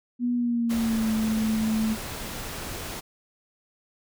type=tone with pitch glide; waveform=sine; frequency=243.4 to 219.4 Hz; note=B3 to A3; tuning=-25 to -5 cents; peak=-22 dBFS; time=0.19-1.97 s; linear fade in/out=50 ms; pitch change=-180 cents; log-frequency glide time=0.34-1.11 s
type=noise; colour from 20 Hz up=pink; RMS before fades=-35 dBFS; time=0.69-3.01 s; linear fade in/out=20 ms
effects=none